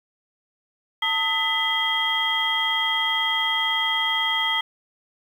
sine tone cluster, 896 / 1269 / 2000 / 3231 Hz, A5 / D#6 / B6 / G#7, +31 / +34 / +21 / -48 cents, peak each -28 / -30 / -25 / -23 dBFS, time 1.02-4.61 s, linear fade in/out 5 ms, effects 8-bit

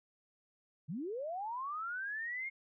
sine linear sweep, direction up, 130 to 2167 Hz, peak -37 dBFS, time 0.88-2.5 s, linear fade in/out 20 ms, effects none

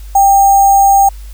sine tone with sample-and-hold, 790 Hz, G5, 13 cents sharp, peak -4 dBFS, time 0.15-1.09 s, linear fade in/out 5 ms, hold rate 7350 Hz, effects added 50 Hz sine -26 dBFS peak until 1.33 s + white hiss -43 dBFS RMS until 1.33 s

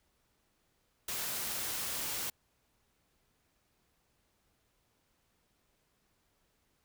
white noise, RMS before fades -37 dBFS, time 1.08-2.3 s, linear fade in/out 5 ms, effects pink hiss -75 dBFS RMS until 6.84 s

